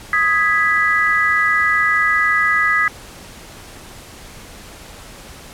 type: chord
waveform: sine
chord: G# minor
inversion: second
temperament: equal with one note detuned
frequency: 1251 / 1661.2 / 1975.5 Hz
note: D#6 / G#6 / B6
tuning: +9 / 0 / 0 cents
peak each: -18 / -18 / -16 dBFS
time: 0.13-2.88 s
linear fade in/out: 2 ms
effects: pink hiss -38 dBFS RMS until 5.53 s + low-pass 12000 Hz 12 dB/octave